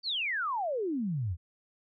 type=exponential sweep; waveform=sine; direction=down; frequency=4699 to 77.78 Hz; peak=-29 dBFS; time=0.03-1.37 s; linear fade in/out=50 ms; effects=none